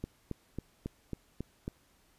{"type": "click train", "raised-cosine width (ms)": 3, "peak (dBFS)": -23, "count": 7, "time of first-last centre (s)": [0.04, 1.679], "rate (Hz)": 3.66, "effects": ["pink hiss -67 dBFS RMS until 2.18 s", "resampled to 32000 Hz"]}